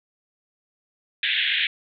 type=band-pass noise; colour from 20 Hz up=white; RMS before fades=-23 dBFS; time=1.23-1.67 s; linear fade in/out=2 ms; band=1600 to 3700 Hz; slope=96 dB/octave; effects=none